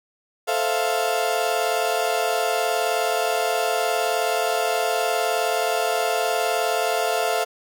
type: chord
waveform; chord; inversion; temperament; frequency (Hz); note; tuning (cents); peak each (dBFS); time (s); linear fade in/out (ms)
35% pulse; F major seventh; first; equal; 440 / 523.3 / 659.3 / 698.5; A4 / C5 / E5 / F5; 0 / 0 / 0 / 0; -25 / -27 / -25 / -22; 0.47-7.45; 20
effects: none